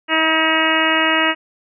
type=harmonic tone; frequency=319 Hz; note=D#4; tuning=43 cents sharp; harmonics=1 / 2 / 3 / 4 / 5 / 6 / 7 / 8 / 9; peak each=-22 / -23 / -23 / -22 / -23 / -20 / -24 / -24 / -21 dBFS; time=0.08-1.35 s; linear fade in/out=50 ms; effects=none